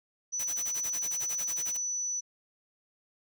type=tone; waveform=sine; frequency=5960 Hz; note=F#8; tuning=12 cents sharp; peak=-30 dBFS; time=0.32-2.21 s; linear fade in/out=20 ms
type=noise with tremolo; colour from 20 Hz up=white; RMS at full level=-39 dBFS; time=0.39-1.77 s; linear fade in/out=5 ms; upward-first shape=sine; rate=11 Hz; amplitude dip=100%
effects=none